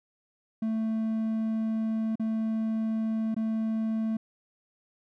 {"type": "tone with dropouts", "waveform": "triangle", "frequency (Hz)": 221.5, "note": "A3", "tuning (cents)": 12, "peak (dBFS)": -24, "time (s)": [0.62, 4.17], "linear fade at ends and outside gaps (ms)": 5, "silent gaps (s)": [[2.156, 2.196], [3.345, 3.364]], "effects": []}